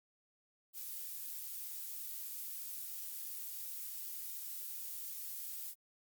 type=noise; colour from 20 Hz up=violet; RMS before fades=-44 dBFS; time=0.73-5.75 s; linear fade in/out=50 ms; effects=Opus 48 kbps